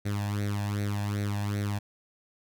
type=tone with flanger; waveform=sawtooth; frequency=102.3 Hz; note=G#2; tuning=26 cents flat; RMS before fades=-30 dBFS; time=0.05-1.79 s; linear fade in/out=10 ms; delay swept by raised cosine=0.49 to 1.19 ms; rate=2.6 Hz; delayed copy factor=+0.75; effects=none